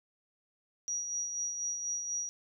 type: tone with tremolo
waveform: sine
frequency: 5770 Hz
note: F#8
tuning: 44 cents flat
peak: -31 dBFS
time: 0.88-2.29 s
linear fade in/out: 0 ms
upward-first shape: sine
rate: 4.1 Hz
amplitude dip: 45%
effects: none